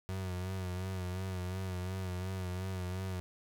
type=tone with vibrato; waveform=35% pulse; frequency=92.5 Hz; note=F#2; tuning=in tune; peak=-34 dBFS; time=0.09-3.2 s; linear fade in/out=0 ms; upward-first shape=sine; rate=2.8 Hz; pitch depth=49 cents each way; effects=none